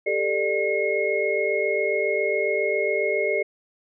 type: tone cluster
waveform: sine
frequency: 397.6 / 444.9 / 596 / 2160 Hz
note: G4 / A4 / D5 / C#7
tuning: +25 / +19 / +25 / -45 cents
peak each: -26 dBFS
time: 0.06-3.43 s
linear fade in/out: 10 ms
effects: none